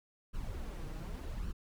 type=noise with flanger; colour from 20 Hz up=brown; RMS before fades=-40 dBFS; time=0.33-1.53 s; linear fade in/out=20 ms; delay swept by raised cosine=0.69 to 6.49 ms; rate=0.87 Hz; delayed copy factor=+0.6; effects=none